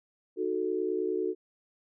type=chord; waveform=sine; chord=D# diminished; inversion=none; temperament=equal; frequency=311.1 / 370 / 440 Hz; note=D#4 / F#4 / A4; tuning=0 / 0 / 0 cents; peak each=-35 / -30 / -32 dBFS; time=0.36-1.35 s; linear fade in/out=50 ms; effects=none